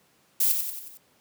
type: noise with echo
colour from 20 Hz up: violet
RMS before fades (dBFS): -22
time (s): 0.4-0.52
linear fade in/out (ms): 5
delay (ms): 91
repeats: 5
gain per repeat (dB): -5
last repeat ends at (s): 0.975
effects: pink hiss -63 dBFS RMS until 1.2 s + high-pass 150 Hz 12 dB/octave